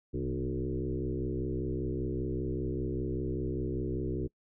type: tone with frequency modulation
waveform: sine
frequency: 224.7 Hz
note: A3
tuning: 37 cents sharp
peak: -30 dBFS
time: 0.13-4.28 s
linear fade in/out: 20 ms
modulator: 65.1 Hz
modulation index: 2.9
effects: noise-tail reverb RT60 0.1 s tail -25 dB re dry